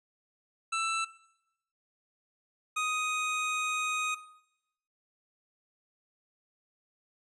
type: tone pair in turn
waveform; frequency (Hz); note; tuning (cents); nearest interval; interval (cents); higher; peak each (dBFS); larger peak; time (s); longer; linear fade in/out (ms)
25% pulse; 1328 / 1248.6; E6 / D#6; +12 / +6; minor second; 106; first; -25; neither; 0.72-1.05 / 2.76-4.15; second; 10
effects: noise-tail reverb RT60 0.8 s tail -17 dB re dry + resampled to 24000 Hz

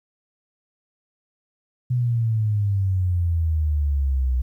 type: exponential sweep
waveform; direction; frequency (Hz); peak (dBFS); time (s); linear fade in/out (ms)
sine; down; 125.7 to 61.74; -18; 1.9-4.42; 10
effects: 10-bit

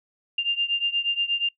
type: beating tone pair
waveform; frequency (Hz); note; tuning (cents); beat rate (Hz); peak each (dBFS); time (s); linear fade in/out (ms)
sine; 2794 / 2802.4; F7 / F7; 0 / +5; 8.4; -24 / -26; 0.38-1.49; 5
effects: noise-tail reverb RT60 0.1 s tail -22 dB re dry

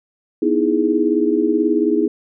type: chord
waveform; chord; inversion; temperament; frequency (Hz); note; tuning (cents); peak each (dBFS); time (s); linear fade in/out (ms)
sine; E major seventh; second; equal; 246.9 / 311.1 / 329.6 / 415.3; B3 / D#4 / E4 / G#4; 0 / 0 / 0 / 0; -22 / -18 / -19 / -19; 0.42-2.08; 5
effects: none

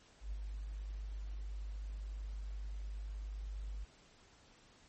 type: tone with ADSR envelope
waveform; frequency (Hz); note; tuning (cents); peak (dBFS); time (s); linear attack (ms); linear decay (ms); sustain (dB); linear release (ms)
sine; 50.4; G1; +49; -37; 0.2-3.85; 110; 44; -3; 16
effects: pink hiss -64 dBFS RMS until 4.88 s + MP3 32 kbps

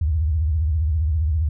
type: tone with vibrato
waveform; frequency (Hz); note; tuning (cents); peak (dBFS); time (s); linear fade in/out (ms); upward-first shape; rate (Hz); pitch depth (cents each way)
sine; 77.78; D#2; 0; -17; 0.01-1.49; 5; sine; 15; 180
effects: none

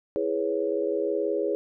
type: chord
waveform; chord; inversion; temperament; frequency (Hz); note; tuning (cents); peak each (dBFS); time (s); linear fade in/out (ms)
sine; C# minor seventh; first; equal; 329.6 / 415.3 / 493.9 / 554.4; E4 / G#4 / B4 / C#5; 0 / 0 / 0 / 0; -31 / -27 / -31 / -30; 0.16-1.55; 0
effects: none

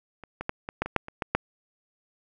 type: clicks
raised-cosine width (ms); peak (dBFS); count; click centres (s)
0.5; -27 / -18 / -12 / -18 / -10 / -18 / -6 / -23 / -13 / -6; 10; 0.237 / 0.41 / 0.494 / 0.689 / 0.82 / 0.86 / 0.963 / 1.084 / 1.222 / 1.35
effects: none

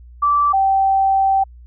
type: tone pair in turn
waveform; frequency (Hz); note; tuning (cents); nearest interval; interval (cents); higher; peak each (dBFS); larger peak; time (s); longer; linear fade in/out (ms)
sine; 1163 / 776.2; D6 / G5; -17 / -17; perfect fifth; 700; first; -12; neither; 0.22-0.53 / 0.53-1.44; second; 10
effects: added 60 Hz sine -38 dBFS peak until 1.66 s

